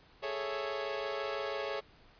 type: chord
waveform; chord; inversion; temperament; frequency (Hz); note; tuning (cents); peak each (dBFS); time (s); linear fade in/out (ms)
sawtooth; A major seventh; third; equal with one note detuned; 413.9 / 440 / 554.4 / 659.3; G#4 / A4 / C#5 / E5; -6 / 0 / 0 / 0; -36 / -38 / -34 / -39; 0.22-1.81; 20
effects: pink hiss -61 dBFS RMS until 2.19 s + resampled to 11025 Hz